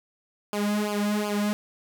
sawtooth tone with flanger, 207.7 Hz, G#3, in tune, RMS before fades -26 dBFS, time 0.53-1.53 s, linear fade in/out 0 ms, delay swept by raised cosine 0.51 to 2.71 ms, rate 2.7 Hz, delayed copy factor -1, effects none

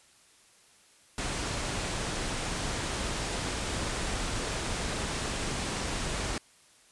pink low-pass noise, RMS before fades -33 dBFS, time 1.18-6.38 s, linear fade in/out 2 ms, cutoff 9800 Hz, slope 48 dB/octave, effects white hiss -60 dBFS RMS until 6.91 s + resampled to 24000 Hz

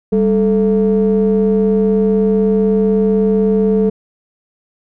triangle ring-modulated tone, 120 Hz, B2, 49 cents flat, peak -5 dBFS, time 0.12-3.9 s, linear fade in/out 10 ms, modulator 318 Hz, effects none

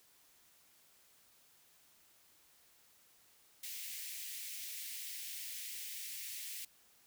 white high-pass noise, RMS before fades -45 dBFS, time 3.63-6.65 s, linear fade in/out 5 ms, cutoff 1900 Hz, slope 48 dB/octave, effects white hiss -67 dBFS RMS until 7.06 s

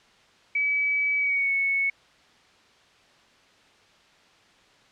sine tone with pitch glide, 2287 to 2208 Hz, D7 to C#7, -47 to -7 cents, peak -21 dBFS, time 0.55-1.9 s, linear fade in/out 5 ms, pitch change -60 cents, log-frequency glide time 1.17-1.52 s, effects white hiss -57 dBFS RMS until 4.91 s + low-pass 4000 Hz 12 dB/octave

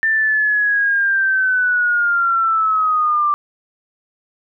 sine linear sweep, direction down, 1790 to 1174.7 Hz, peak -13 dBFS, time 0.03-3.34 s, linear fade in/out 0 ms, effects none

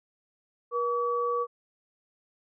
sine tone pair together, 480 / 1141.6 Hz, B4 / D6, -49 / -49 cents, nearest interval octave + minor third, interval 1500 cents, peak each -28 dBFS, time 0.71-1.47 s, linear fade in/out 50 ms, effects none

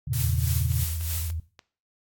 sine chord, E diminished seventh, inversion none, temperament equal, 82.41 / 98 / 116.54 / 138.59 Hz, E2 / G2 / Bb2 / Db3, 0 / 0 / 0 / 0 cents, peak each -32 / -34 / -28 / -28 dBFS, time 0.07-0.84 s, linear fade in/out 10 ms
blue noise with tremolo, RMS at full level -30 dBFS, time 0.13-1.31 s, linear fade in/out 2 ms, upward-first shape triangle, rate 3.2 Hz, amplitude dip 75%
sine tone with vibrato, 82.2 Hz, E2, 4 cents flat, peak -28 dBFS, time 0.23-1.4 s, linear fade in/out 5 ms, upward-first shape sine, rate 13 Hz, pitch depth 79 cents each way
click train, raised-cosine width 0.2 ms, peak -26 dBFS, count 4, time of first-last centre 0.72-1.592 s, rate 3.44 Hz
effects noise-tail reverb RT60 0.4 s tail -18 dB re dry + AAC 64 kbps

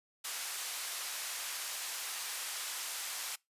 white band-pass noise, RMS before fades -40 dBFS, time 0.24-3.36 s, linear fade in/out 10 ms, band 840 to 11000 Hz, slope 12 dB/octave, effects noise-tail reverb RT60 0.2 s tail -24 dB re dry + resampled to 32000 Hz

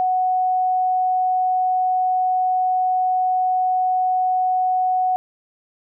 sine tone, 740 Hz, F#5, in tune, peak -16 dBFS, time 0-5.16 s, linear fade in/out 0 ms, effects none

